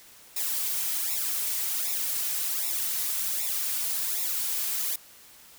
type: noise with flanger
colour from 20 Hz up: blue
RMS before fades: -29 dBFS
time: 0.36-4.96 s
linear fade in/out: 5 ms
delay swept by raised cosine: 0.64 to 3.84 ms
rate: 1.3 Hz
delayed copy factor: -1
effects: white hiss -52 dBFS RMS until 5.58 s